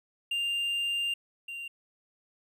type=tone pair in turn; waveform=triangle; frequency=2795 / 2776 Hz; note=F7 / F7; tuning=+1 / -11 cents; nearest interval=unison; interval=12 cents; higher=first; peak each=-26 / -35 dBFS; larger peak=first; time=0.31-1.14 / 1.48-1.68 s; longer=first; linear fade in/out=5 ms; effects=none